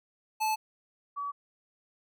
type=tone pair in turn; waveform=square / sine; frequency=869 / 1140.4 Hz; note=A5 / C#6; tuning=-22 / +49 cents; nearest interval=perfect fourth; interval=471 cents; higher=second; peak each=-27 / -32 dBFS; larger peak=first; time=0.4-0.56 / 1.16-1.32 s; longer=neither; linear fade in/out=20 ms; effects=none